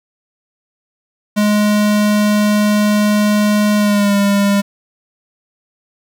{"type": "tone with pitch glide", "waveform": "square", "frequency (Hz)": [209, 200.9], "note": ["G#3", "G3"], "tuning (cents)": [11, 43], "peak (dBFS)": -11, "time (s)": [1.36, 4.62], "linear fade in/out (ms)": 20, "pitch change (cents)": -68, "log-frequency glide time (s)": [3.77, 4.16], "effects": ["7-bit"]}